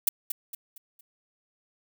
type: noise with echo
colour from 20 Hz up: violet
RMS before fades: -21 dBFS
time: 0.07-0.09 s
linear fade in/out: 5 ms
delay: 230 ms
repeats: 4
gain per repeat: -8 dB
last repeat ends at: 1.01 s
effects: none